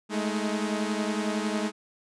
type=tone cluster; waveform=sawtooth; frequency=208.9 / 219.8 / 315.2 Hz; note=G#3 / A3 / D#4; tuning=+10 / -2 / +23 cents; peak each=-25 / -28 / -30 dBFS; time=0.09-1.72 s; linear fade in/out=50 ms; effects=resampled to 22050 Hz